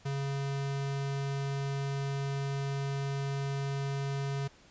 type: tone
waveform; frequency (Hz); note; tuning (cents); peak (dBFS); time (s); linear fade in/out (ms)
square; 138.59; C#3; 0; -32; 0.05-4.48; 10
effects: pink hiss -59 dBFS RMS until 4.7 s + resampled to 16000 Hz